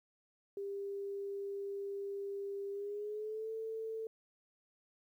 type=tone with pitch glide; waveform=sine; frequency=398.4 to 444.6 Hz; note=G4 to A4; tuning=+28 to +18 cents; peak=-38 dBFS; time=0.57-4.07 s; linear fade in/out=2 ms; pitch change=+190 cents; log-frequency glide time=2.71-3.51 s; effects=12-bit